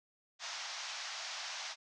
white band-pass noise, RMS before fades -43 dBFS, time 0.39-1.76 s, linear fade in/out 50 ms, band 640 to 6300 Hz, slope 48 dB/octave, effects none

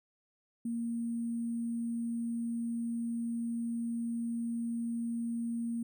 sine tone with sample-and-hold, 233.1 Hz, A#3, in tune, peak -32 dBFS, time 0.65-5.83 s, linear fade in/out 5 ms, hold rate 8820 Hz, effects none

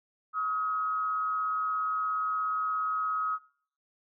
sine tone with frequency modulation, 1271 Hz, D#6, 36 cents sharp, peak -27 dBFS, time 0.33-3.39 s, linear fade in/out 50 ms, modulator 141 Hz, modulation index 0.39, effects noise-tail reverb RT60 0.5 s tail -18 dB re dry

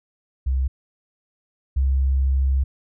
sine tone pair in turn, 65.6 / 66.9 Hz, C2 / C2, +5 / +39 cents, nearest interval unison, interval 34 cents, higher second, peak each -18 / -16 dBFS, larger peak second, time 0.46-0.68 / 1.76-2.64 s, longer second, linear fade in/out 10 ms, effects none

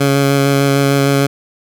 15% pulse tone with vibrato, 139.2 Hz, C#3, 8 cents sharp, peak -4 dBFS, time 0-1.27 s, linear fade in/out 10 ms, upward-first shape square, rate 6.6 Hz, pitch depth 9 cents each way, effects none

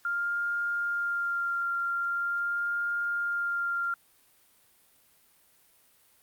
sine tone with vibrato, 1396.9 Hz, F6, in tune, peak -27 dBFS, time 0.05-3.94 s, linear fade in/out 2 ms, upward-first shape sine, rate 0.43 Hz, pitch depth 13 cents each way, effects white hiss -63 dBFS RMS until 6.22 s + Opus 48 kbps

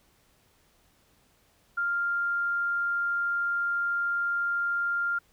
sine tone, 1396.9 Hz, F6, in tune, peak -25 dBFS, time 1.77-5.19 s, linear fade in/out 10 ms, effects pink hiss -65 dBFS RMS until 5.32 s

